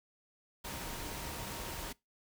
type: tone in noise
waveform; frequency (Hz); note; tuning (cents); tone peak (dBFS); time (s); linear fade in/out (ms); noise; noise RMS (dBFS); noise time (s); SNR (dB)
sine; 932.3; A#5; 0; -51; 0.64-1.93; 10; pink; -42; 0.64-1.93; -12
effects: noise-tail reverb RT60 0.2 s tail -22 dB re dry